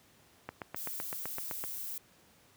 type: click train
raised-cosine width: 0.5 ms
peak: -23 dBFS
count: 10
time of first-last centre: 0.49-1.639 s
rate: 7.83 Hz
type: noise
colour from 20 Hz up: violet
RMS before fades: -40 dBFS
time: 0.76-1.98 s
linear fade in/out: 2 ms
effects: pink hiss -63 dBFS RMS until 2.56 s + high-pass 80 Hz 12 dB/octave